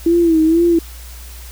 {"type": "tone with vibrato", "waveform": "sine", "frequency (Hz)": 329.6, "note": "E4", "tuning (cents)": 0, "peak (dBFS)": -9, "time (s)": [0.06, 0.79], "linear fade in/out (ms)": 5, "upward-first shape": "sine", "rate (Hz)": 2.1, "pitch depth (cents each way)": 77, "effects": ["added 60 Hz sine -32 dBFS peak until 1.51 s", "white hiss -39 dBFS RMS until 1.51 s"]}